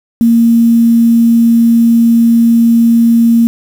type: tone with quantisation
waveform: sine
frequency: 231.7 Hz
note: A#3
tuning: 10 cents flat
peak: -4 dBFS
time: 0.21-3.47 s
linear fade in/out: 0 ms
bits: 5
effects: none